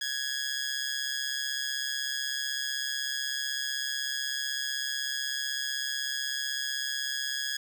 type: tone with amplitude modulation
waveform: 15% pulse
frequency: 1669 Hz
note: G#6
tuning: 8 cents sharp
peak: -21 dBFS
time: 0.01-7.57 s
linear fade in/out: 5 ms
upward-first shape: sine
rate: 136 Hz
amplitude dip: 65%
effects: none